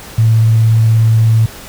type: tone with vibrato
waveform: sine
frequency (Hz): 112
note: A2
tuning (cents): +31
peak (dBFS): -6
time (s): 0.18-1.46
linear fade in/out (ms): 5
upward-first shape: sine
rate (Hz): 17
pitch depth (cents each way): 10
effects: pink hiss -32 dBFS RMS until 1.68 s